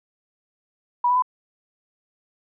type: tone with pitch steps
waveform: sine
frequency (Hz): 973 / 991 / 1007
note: B5 / B5 / B5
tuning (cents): -26 / +6 / +33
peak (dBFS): -16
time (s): 1.04-1.223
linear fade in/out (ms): 5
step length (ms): 61
effects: none